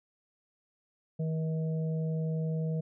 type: harmonic tone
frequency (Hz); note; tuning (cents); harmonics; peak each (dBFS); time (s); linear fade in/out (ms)
159.5; D#3; +43; 1 / 3 / 4; -29 / -40 / -45; 1.19-2.81; 10
effects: none